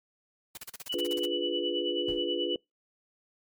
white noise bursts, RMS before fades -41 dBFS, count 12, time 0.55-1.255 s, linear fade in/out 2 ms, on 23 ms, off 39 ms
sine tone with tremolo, 2960 Hz, F#7, in tune, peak -29 dBFS, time 0.89-2.56 s, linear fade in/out 10 ms, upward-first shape sine, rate 9.3 Hz, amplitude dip 75%
sine chord, D diminished seventh, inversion none, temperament equal, 293.7 / 349.2 / 415.3 / 493.9 Hz, D4 / F4 / Ab4 / Cb5, 0 / 0 / 0 / 0 cents, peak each -36 / -32 / -36 / -34 dBFS, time 0.94-2.56 s, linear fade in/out 2 ms
brown noise with exponential decay, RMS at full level -37 dBFS, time 2.08-2.29 s, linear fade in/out 5 ms, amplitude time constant 44 ms
effects noise-tail reverb RT60 0.2 s tail -26 dB re dry + MP3 96 kbps

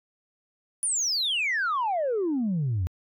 sine exponential sweep, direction down, 9956 to 82.41 Hz, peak -22 dBFS, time 0.83-2.87 s, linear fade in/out 0 ms, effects tanh soft clip ceiling -21 dBFS

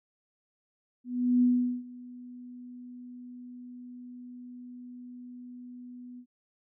sine tone with ADSR envelope, 246.9 Hz, B3, in tune, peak -19 dBFS, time 1.04-6.26 s, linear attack 380 ms, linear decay 410 ms, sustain -23 dB, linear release 73 ms, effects none

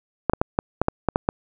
clicks, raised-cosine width 1 ms, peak -4 dBFS, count 9, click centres 0.297 / 0.335 / 0.415 / 0.589 / 0.816 / 0.884 / 1.087 / 1.159 / 1.289 s, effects none

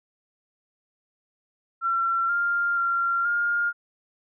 sine tone with pitch steps, 1358 / 1398 / 1379 / 1413 Hz, F6 / F6 / F6 / F6, -49 / +1 / -22 / +20 cents, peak -21 dBFS, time 1.81-3.73 s, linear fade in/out 50 ms, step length 480 ms, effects none

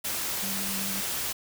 sine tone in noise, 194.7 Hz, G3, 12 cents flat, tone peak -36 dBFS, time 0.42-1.01 s, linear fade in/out 10 ms, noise white, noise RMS -31 dBFS, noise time 0.04-1.33 s, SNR -8 dB, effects none

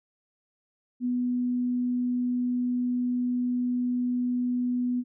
sine tone, 246.9 Hz, B3, in tune, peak -24 dBFS, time 1-5.04 s, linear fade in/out 50 ms, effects none

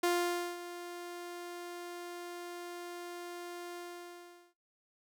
sawtooth tone with ADSR envelope, 350 Hz, F4, 4 cents sharp, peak -23 dBFS, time 0.03-4.54 s, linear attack 7 ms, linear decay 530 ms, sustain -15 dB, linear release 780 ms, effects noise-tail reverb RT60 0.2 s tail -17 dB re dry

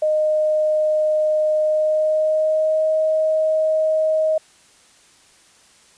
sine tone with pitch glide, 616 to 628.2 Hz, D#5 to D#5, -17 to +16 cents, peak -15 dBFS, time 0.02-4.38 s, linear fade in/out 5 ms, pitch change +33 cents, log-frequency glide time 1.62-2.89 s, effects white hiss -52 dBFS RMS until 5.97 s + resampled to 22050 Hz

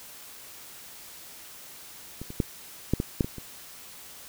clicks, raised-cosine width 3 ms, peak -23 / -25 / -10 / -9 / -13 / -9 / -18 / -25 dBFS, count 8, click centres 2.216 / 2.304 / 2.402 / 2.936 / 3.001 / 3.208 / 3.245 / 3.383 s, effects white hiss -46 dBFS RMS until 4.28 s

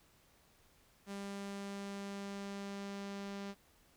sawtooth tone with low-pass filter sweep, 199.1 Hz, G3, 27 cents sharp, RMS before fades -44 dBFS, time 1.06-3.55 s, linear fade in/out 50 ms, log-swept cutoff 9400 to 5700 Hz, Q 1, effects pink hiss -68 dBFS RMS until 3.96 s

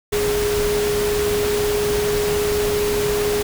sine tone in noise, 415.3 Hz, G#4, in tune, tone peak -18 dBFS, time 0.12-3.43 s, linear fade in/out 10 ms, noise pink, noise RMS -25 dBFS, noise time 0.12-3.43 s, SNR +4 dB, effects none

